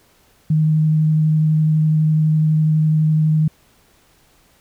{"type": "tone with vibrato", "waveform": "sine", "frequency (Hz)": 155.56, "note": "D#3", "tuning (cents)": 0, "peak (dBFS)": -12, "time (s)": [0.5, 3.48], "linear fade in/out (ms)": 5, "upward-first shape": "triangle", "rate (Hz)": 12, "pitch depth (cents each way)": 12, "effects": ["pink hiss -55 dBFS RMS until 4.6 s"]}